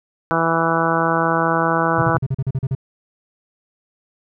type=harmonic tone; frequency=164.81 Hz; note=E3; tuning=in tune; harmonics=1 / 2 / 3 / 4 / 5 / 6 / 7 / 8 / 9; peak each=-24 / -24 / -24 / -24 / -24 / -24 / -24 / -24 / -24 dBFS; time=0.31-2.17 s; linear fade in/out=0 ms
type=tone bursts; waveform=triangle; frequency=132.9 Hz; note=C3; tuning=27 cents sharp; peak=-15 dBFS; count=10; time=1.98-2.751 s; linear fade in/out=5 ms; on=42 ms; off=39 ms
effects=none

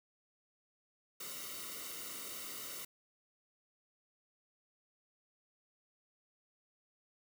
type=noise with comb filter; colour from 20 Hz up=white; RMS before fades=-45 dBFS; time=1.2-2.85 s; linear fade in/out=5 ms; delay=1.2 ms; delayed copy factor=-0.75; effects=none

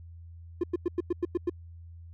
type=tone bursts; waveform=triangle; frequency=349.1 Hz; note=F4; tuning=1 cent flat; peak=-21 dBFS; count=8; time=0.61-1.497 s; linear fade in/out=5 ms; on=26 ms; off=97 ms; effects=tanh soft clip ceiling -18 dBFS + added 84 Hz sine -44 dBFS peak until 2.13 s

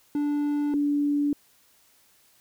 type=tone pair in turn; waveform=triangle / sine; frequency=292 / 289.5 Hz; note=D4 / D4; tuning=-10 / -25 cents; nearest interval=unison; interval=15 cents; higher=first; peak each=-21 dBFS; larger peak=neither; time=0.15-0.74 / 0.74-1.33 s; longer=neither; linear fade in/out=2 ms; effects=white hiss -61 dBFS RMS until 2.4 s

